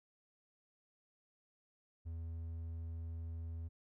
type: tone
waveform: triangle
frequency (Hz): 82.41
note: E2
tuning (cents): 0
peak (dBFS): -39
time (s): 2.05-3.69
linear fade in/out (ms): 20
effects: none